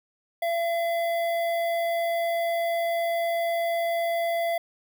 square tone with notch filter, 677 Hz, E5, 46 cents sharp, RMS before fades -26 dBFS, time 0.42-4.58 s, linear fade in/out 5 ms, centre 6500 Hz, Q 0.52, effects 11-bit

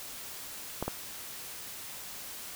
clicks, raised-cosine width 1 ms, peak -17 dBFS, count 2, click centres 0.826 / 0.88 s, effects white hiss -43 dBFS RMS until 2.55 s

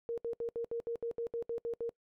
sine tone bursts, 466.2 Hz, A#4, in tune, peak -33 dBFS, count 12, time 0.09-1.893 s, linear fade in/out 0 ms, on 87 ms, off 69 ms, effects noise-tail reverb RT60 0.1 s tail -24 dB re dry

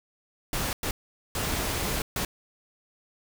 pink noise bursts at uneven times, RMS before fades -29 dBFS, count 4, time 0.53-0.73 / 0.83-0.91 / 1.35-2.02 / 2.16-2.25 s, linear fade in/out 2 ms, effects none

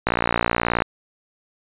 click train, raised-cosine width 0.5 ms, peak -3 dBFS, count 45, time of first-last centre 0.07-0.821 s, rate 58.6 Hz, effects resampled to 8000 Hz

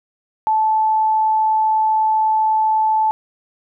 sine tone, 872 Hz, A5, 16 cents flat, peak -13 dBFS, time 0.47-3.11 s, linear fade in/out 0 ms, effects none

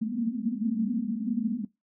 pink band-pass noise, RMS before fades -29 dBFS, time 0.01-1.65 s, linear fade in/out 10 ms, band 210 to 240 Hz, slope 96 dB/octave, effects noise-tail reverb RT60 0.2 s tail -20 dB re dry

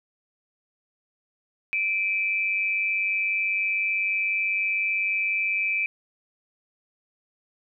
sine tone pair together, 2349 / 2545 Hz, D7 / D#7, 0 / +39 cents, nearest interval minor second, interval 139 cents, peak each -24 / -27 dBFS, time 1.73-5.86 s, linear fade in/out 0 ms, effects none

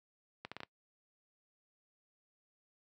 accelerating click train, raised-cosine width 0.3 ms, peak -26 dBFS, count 5, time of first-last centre 0.45-0.633 s, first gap 66 ms, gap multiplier 0.76, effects noise-tail reverb RT60 0.1 s tail -22 dB re dry + high-pass 100 Hz 12 dB/octave

